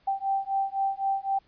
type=beating tone pair; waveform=sine; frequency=780 / 783.9 Hz; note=G5 / G5; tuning=-9 / 0 cents; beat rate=3.9 Hz; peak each=-28 dBFS; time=0.07-1.39 s; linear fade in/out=10 ms; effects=pink hiss -65 dBFS RMS until 1.47 s + resampled to 11025 Hz